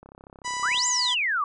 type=click train; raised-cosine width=1 ms; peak=-32 dBFS; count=26; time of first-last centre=0.03-0.776 s; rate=33.5 Hz
type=harmonic tone; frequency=987.8 Hz; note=B5; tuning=in tune; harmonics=1 / 2 / 3 / 4 / 5 / 6 / 7 / 8 / 9; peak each=-30 / -34 / -41 / -42 / -40 / -40 / -39 / -44 / -48 dBFS; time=0.44-1.15 s; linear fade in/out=20 ms
type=exponential two-way sweep; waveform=sine; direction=up then down; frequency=1108.7 to 7550 to 1108.7 Hz; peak=-22 dBFS; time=0.63-1.44 s; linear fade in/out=2 ms; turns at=0.87 s
effects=none